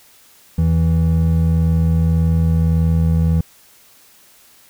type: tone pair together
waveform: triangle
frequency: 81.7 / 163.5 Hz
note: E2 / E3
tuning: -15 / -14 cents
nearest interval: octave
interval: 1201 cents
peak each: -13 dBFS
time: 0.58-3.41 s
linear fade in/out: 5 ms
effects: white hiss -49 dBFS RMS until 4.69 s